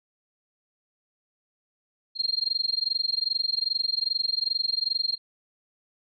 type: tone with amplitude modulation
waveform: sine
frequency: 4209 Hz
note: C8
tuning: 9 cents sharp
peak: -20 dBFS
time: 2.15-5.18 s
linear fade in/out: 50 ms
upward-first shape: sine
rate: 22.5 Hz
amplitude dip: 100%
effects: none